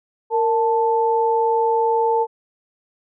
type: tone pair together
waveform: sine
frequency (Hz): 461.2 / 880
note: A#4 / A5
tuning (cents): -19 / 0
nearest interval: major seventh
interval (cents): 1119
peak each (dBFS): -18 / -18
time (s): 0.3-2.27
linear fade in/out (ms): 50
effects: none